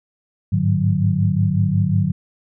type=tone cluster; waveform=sine; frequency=100.6 / 106.1 / 149.8 / 183.8 Hz; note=G2 / G#2 / D3 / F#3; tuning=+45 / +38 / +35 / -11 cents; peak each=-20 / -21 / -20 / -20 dBFS; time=0.52-2.12 s; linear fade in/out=10 ms; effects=none